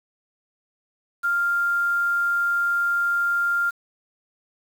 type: tone with quantisation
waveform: sine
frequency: 1396.9 Hz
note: F6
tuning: in tune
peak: -19 dBFS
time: 1.23-3.71 s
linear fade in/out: 20 ms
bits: 7
effects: none